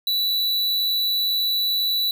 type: tone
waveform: square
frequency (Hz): 3951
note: B7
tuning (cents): 0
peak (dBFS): -20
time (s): 0.07-2.11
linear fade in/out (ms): 2
effects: none